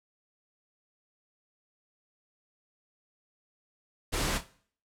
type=noise with echo; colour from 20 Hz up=pink; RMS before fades=-30 dBFS; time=4.12-4.39 s; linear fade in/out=20 ms; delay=29 ms; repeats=2; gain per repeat=-11 dB; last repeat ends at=4.448 s; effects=noise-tail reverb RT60 0.5 s tail -17 dB re dry + low-pass 11000 Hz 12 dB/octave